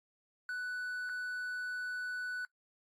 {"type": "tone with dropouts", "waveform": "triangle", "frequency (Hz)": 1487, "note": "F#6", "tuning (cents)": 8, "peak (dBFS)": -34, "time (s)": [0.49, 2.45], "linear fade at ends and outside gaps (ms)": 1, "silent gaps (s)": [1.092, 1.095], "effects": ["noise-tail reverb RT60 0.1 s tail -22 dB re dry", "AAC 64 kbps"]}